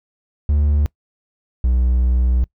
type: tone pair in turn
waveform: triangle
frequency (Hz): 73.42 / 61.91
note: D2 / B1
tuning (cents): 0 / +5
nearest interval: minor third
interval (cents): 295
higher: first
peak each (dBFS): -11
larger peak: neither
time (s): 0.49-0.86 / 1.64-2.44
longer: second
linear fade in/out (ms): 0
effects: noise-tail reverb RT60 0.1 s tail -23 dB re dry